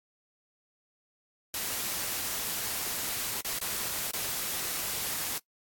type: noise with dropouts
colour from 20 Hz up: white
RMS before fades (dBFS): -33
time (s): 1.54-5.38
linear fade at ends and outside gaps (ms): 1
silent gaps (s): 3.408-3.447 / 3.588-3.614 / 4.109-4.136
effects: noise-tail reverb RT60 0.1 s tail -20 dB re dry + AAC 64 kbps